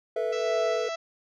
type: chord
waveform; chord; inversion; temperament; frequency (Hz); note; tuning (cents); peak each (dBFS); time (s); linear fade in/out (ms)
triangle; A suspended second; none; equal with one note detuned; 440 / 489.1 / 659.3; A4 / B4 / E5; 0 / -17 / 0; -28; 0.16-0.89; 5
type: harmonic tone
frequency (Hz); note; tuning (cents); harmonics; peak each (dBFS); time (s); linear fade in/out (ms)
661; E5; +5; 1 / 2 / 3 / 4 / 5 / 6 / 7 / 8 / 9 / 10; -31 / -37 / -41 / -43 / -45 / -47 / -48 / -49 / -50 / -51; 0.32-0.96; 10
effects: none